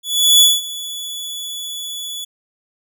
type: tone with ADSR envelope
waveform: sawtooth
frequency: 3423 Hz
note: A7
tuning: 48 cents flat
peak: -3 dBFS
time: 0.03-2.25 s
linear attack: 380 ms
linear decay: 200 ms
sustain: -19 dB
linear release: 12 ms
effects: none